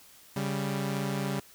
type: tone pair together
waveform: sawtooth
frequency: 139.09 / 196.7 Hz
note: C#3 / G3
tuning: +6 / +6 cents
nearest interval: tritone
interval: 600 cents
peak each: -28 / -28 dBFS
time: 0.36-1.4 s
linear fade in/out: 5 ms
effects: white hiss -55 dBFS RMS until 1.54 s